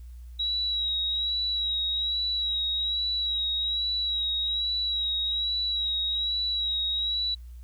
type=tone with vibrato; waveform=sine; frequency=3860 Hz; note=B7; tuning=40 cents flat; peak=-25 dBFS; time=0.39-7.35 s; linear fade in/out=10 ms; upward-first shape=sine; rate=1.2 Hz; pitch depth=37 cents each way; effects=added 60 Hz sine -40 dBFS peak until 7.63 s + white hiss -66 dBFS RMS until 7.63 s